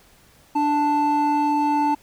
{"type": "tone pair together", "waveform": "triangle", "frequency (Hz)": [294, 881], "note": ["D4", "A5"], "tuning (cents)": [2, 2], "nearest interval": "octave + perfect fifth", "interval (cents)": 1900, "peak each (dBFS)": [-19, -16], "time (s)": [0.55, 1.95], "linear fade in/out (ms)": 10, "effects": ["tanh soft clip ceiling -11 dBFS", "pink hiss -54 dBFS RMS until 2.02 s"]}